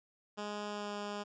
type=tone with pitch glide; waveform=10% pulse; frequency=207.7 to 205.6 Hz; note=G#3 to G#3; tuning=0 to -17 cents; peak=-30 dBFS; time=0.37-1.24 s; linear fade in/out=20 ms; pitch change=-17 cents; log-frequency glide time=0.68-0.93 s; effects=resampled to 16000 Hz